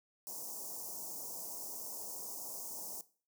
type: band-stop noise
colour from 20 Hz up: white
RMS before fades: -44 dBFS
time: 0.27-3.01 s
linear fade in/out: 0 ms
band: 1000 to 5300 Hz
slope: 48 dB/octave
effects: noise-tail reverb RT60 0.4 s tail -18 dB re dry + high-pass 200 Hz 12 dB/octave